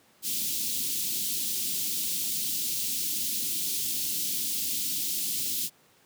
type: band-stop noise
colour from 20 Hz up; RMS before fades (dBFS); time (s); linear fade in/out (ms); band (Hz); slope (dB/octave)
white; -30; 0.22-5.7; 50; 310 to 3100; 24
effects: pink hiss -61 dBFS RMS until 6.05 s + high-pass 150 Hz 12 dB/octave